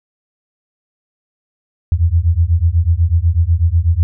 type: beating tone pair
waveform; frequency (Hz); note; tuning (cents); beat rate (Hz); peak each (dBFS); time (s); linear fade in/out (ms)
sine; 80.4 / 88.5; E2 / F2; -43 / +23; 8.1; -13; 1.92-4.03; 0
effects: none